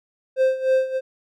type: tone with tremolo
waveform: triangle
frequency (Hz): 523.3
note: C5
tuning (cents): 0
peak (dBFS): -12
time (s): 0.36-1.01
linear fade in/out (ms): 50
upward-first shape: sine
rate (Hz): 3.3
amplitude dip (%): 80
effects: none